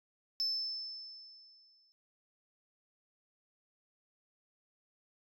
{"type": "tone with exponential decay", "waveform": "sine", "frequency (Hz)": 5270, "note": "E8", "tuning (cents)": -1, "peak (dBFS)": -28, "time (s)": [0.4, 1.92], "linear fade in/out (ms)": 0, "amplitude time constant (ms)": 330, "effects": ["tanh soft clip ceiling -28 dBFS"]}